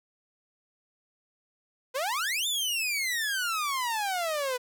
sawtooth exponential two-way sweep, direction up then down, 487.8 to 3624 to 487.8 Hz, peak -24 dBFS, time 1.94-4.58 s, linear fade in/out 20 ms, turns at 2.47 s, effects none

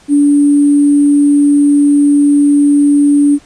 sine tone with sample-and-hold, 288.2 Hz, D4, 33 cents flat, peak -5 dBFS, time 0.08-3.39 s, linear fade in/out 50 ms, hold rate 8820 Hz, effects pink hiss -44 dBFS RMS until 3.45 s + resampled to 22050 Hz

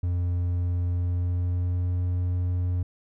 triangle tone with pitch glide, 88.2 to 89.38 Hz, F2 to F2, +18 to +41 cents, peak -21 dBFS, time 0.03-2.83 s, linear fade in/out 5 ms, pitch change +23 cents, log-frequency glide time 0.96-1.97 s, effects none

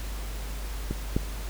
clicks, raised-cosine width 3 ms, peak -16 / -11 dBFS, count 2, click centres 0.91 / 1.165 s, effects added 50 Hz sine -32 dBFS peak until 1.49 s + pink hiss -42 dBFS RMS until 1.49 s

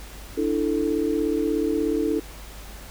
sine chord, D suspended second, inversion none, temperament just, 293.7 / 330.4 / 440.5 Hz, D4 / E4 / A4, 0 / +4 / +2 cents, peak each -25 dBFS, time 0.37-2.2 s, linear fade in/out 10 ms, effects added 50 Hz sine -40 dBFS peak until 2.9 s + pink hiss -43 dBFS RMS until 2.9 s

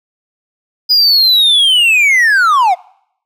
triangle linear sweep, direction down, 4981 to 681 Hz, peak -5 dBFS, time 0.89-2.75 s, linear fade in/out 20 ms, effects noise-tail reverb RT60 0.7 s tail -24 dB re dry

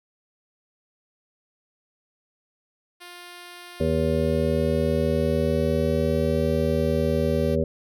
5% pulse tone with pitch glide, 352.6 to 389 Hz, F4 to G4, +17 to -13 cents, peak -29 dBFS, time 3-7.56 s, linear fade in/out 20 ms, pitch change +170 cents, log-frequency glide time 4.01-6.53 s
harmonic tone, 80 Hz, D#2, 49 cents sharp, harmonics 1 / 2 / 3 / 5 / 6 / 7, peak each -27 / -27 / -27 / -27 / -27 / -27 dBFS, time 3.8-7.64 s, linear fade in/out 5 ms
effects none

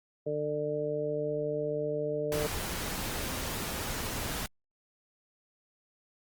harmonic tone, 149.4 Hz, D3, 30 cents sharp, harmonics 1 / 2 / 3 / 4, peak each -39 / -40 / -32 / -34 dBFS, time 0.26-2.47 s, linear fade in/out 10 ms
pink noise, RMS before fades -35 dBFS, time 2.32-4.46 s, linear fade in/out 0 ms
effects Opus 24 kbps

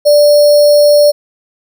sine tone with sample-and-hold, 587.3 Hz, D5, in tune, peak -3 dBFS, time 0.05-1.12 s, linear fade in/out 20 ms, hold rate 4900 Hz, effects none

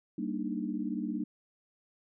sine chord, Eb major seventh, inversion first, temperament equal, 196 / 233.1 / 293.7 / 311.1 Hz, G3 / Bb3 / D4 / Eb4, 0 / 0 / 0 / 0 cents, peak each -37 / -36 / -37 / -39 dBFS, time 0.18-1.24 s, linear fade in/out 5 ms, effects none

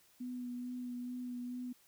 sine tone with vibrato, 246.9 Hz, B3, in tune, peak -39 dBFS, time 0.2-1.73 s, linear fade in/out 10 ms, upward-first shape sine, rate 2.3 Hz, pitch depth 18 cents each way, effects white hiss -67 dBFS RMS until 1.87 s

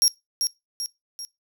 30% pulse tone with echo, 5588 Hz, F8, in tune, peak -11 dBFS, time 0.02-0.08 s, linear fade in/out 0 ms, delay 390 ms, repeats 3, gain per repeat -6 dB, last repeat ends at 1.25 s, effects noise-tail reverb RT60 0.2 s tail -21 dB re dry

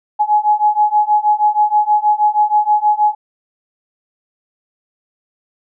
sine beating tone pair, 839 / 845.3 Hz, G#5 / G#5, +17 / +30 cents, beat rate 6.3 Hz, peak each -14 / -13 dBFS, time 0.19-3.15 s, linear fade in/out 20 ms, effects none

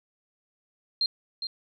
sine tone with echo, 4186 Hz, C8, in tune, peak -22 dBFS, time 1.01-1.06 s, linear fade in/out 2 ms, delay 410 ms, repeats 1, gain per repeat -8 dB, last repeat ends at 1.47 s, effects none

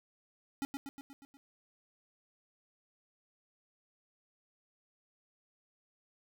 square tone with echo, 276.8 Hz, C#4, 2 cents flat, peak -34 dBFS, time 0.62-0.65 s, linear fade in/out 0 ms, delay 120 ms, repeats 6, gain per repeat -4 dB, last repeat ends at 1.37 s, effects none

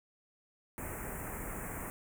pink band-stop noise, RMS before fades -41 dBFS, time 0.78-1.9 s, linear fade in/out 0 ms, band 2300 to 7500 Hz, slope 48 dB/octave, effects none

